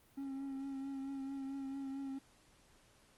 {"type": "tone with vibrato", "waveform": "triangle", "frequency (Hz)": 272.1, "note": "C#4", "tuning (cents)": -32, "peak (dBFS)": -38, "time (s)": [0.17, 2.19], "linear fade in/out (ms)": 10, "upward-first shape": "triangle", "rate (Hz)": 4.5, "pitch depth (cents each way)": 31, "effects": ["pink hiss -67 dBFS RMS until 3.17 s", "Opus 32 kbps"]}